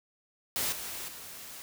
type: noise with level steps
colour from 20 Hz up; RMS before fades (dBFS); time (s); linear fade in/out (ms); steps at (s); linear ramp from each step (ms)
white; -31 / -39 / -45; 0.56-1.62; 0; 0.72 / 1.08; 5
effects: none